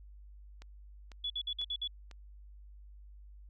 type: click train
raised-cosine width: 0.2 ms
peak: -34 dBFS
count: 4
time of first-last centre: 0.62-2.113 s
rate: 2.01 Hz
type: tone bursts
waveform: sine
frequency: 3408 Hz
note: G#7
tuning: 44 cents sharp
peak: -33 dBFS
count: 6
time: 1.24-1.876 s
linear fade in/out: 5 ms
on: 61 ms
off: 54 ms
effects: added 50 Hz sine -50 dBFS peak until 3.49 s